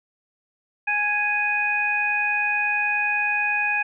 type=harmonic tone; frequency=830.6 Hz; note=G#5; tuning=in tune; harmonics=1 / 2 / 3; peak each=-28 / -25 / -22 dBFS; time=0.87-3.83 s; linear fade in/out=10 ms; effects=none